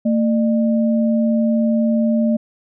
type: tone pair together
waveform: sine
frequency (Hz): 225.8 / 601.7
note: A3 / D5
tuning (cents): +45 / +42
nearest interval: octave + perfect fourth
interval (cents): 1697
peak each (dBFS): -14 / -22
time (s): 0.05-2.37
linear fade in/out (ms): 10
effects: none